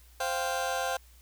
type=chord; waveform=30% pulse; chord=C suspended fourth; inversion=none; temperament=just; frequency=523.3 / 697.7 / 784.9 Hz; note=C5 / F5 / G5; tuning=0 / -2 / +2 cents; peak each=-31 dBFS; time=0.2-0.97 s; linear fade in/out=5 ms; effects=added 60 Hz sine -54 dBFS peak until 1.21 s + white hiss -61 dBFS RMS until 1.21 s